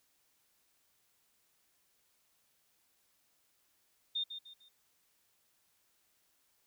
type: tone with echo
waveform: sine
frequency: 3642 Hz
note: A#7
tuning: 41 cents flat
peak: -32 dBFS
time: 4.15-4.24 s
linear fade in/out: 10 ms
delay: 150 ms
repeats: 3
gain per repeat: -9 dB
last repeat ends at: 4.69 s
effects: white hiss -74 dBFS RMS until 6.66 s